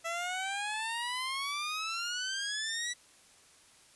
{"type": "exponential sweep", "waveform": "15% pulse", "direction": "up", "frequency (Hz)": [659.3, 1964], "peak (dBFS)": -27, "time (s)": [0.04, 2.94], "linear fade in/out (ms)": 20, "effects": ["white hiss -60 dBFS RMS until 3.95 s", "resampled to 24000 Hz"]}